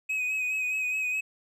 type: tone with vibrato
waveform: triangle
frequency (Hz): 2525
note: D#7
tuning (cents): +25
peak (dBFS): -25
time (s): 0.09-1.21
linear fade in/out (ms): 10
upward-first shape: sine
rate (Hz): 4.8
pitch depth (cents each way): 32
effects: none